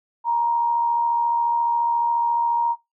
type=tone with amplitude modulation; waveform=sine; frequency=939 Hz; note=A#5; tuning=12 cents sharp; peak=-16 dBFS; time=0.24-2.76 s; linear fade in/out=50 ms; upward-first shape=sine; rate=74.3 Hz; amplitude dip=35%; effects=noise-tail reverb RT60 0.2 s tail -21 dB re dry